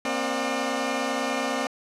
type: tone cluster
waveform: 15% pulse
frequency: 236.3 / 266.4 / 600 / 723 Hz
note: A#3 / C4 / D5 / F#5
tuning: +24 / +31 / +37 / -40 cents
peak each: -25 / -22 / -24 / -29 dBFS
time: 0.05-1.67 s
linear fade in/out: 2 ms
effects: low-pass 8000 Hz 12 dB/octave